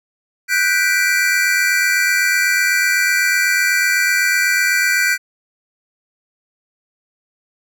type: chord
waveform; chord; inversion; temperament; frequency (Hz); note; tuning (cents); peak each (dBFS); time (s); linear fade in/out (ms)
square; G major seventh; third; equal; 1480 / 1568 / 1975.5 / 2349; F#6 / G6 / B6 / D7; 0 / 0 / 0 / 0; -20; 0.48-5.18; 50
effects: none